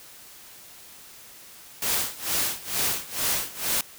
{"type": "noise with tremolo", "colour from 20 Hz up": "white", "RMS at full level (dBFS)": -24, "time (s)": [1.82, 3.81], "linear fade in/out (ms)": 2, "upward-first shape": "sine", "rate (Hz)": 2.2, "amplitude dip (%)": 90, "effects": ["white hiss -47 dBFS RMS until 3.98 s"]}